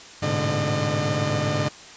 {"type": "tone cluster", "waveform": "sawtooth", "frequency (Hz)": [103.7, 111.7, 128.4, 146.4, 606], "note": ["G#2", "A2", "C3", "D3", "D#5"], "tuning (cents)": [-2, 27, -32, -5, -46], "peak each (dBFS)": [-24, -28, -27, -22, -23], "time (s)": [0.22, 1.69], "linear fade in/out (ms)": 10, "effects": ["white hiss -43 dBFS RMS until 1.96 s", "resampled to 16000 Hz"]}